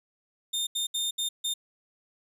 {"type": "tone bursts at uneven times", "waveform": "sawtooth", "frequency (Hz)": 3633, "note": "A#7", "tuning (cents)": -45, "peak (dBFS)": -24, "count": 5, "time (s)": [[0.53, 0.67], [0.75, 0.87], [0.94, 1.11], [1.18, 1.29], [1.44, 1.54]], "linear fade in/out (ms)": 10, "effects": ["resampled to 32000 Hz"]}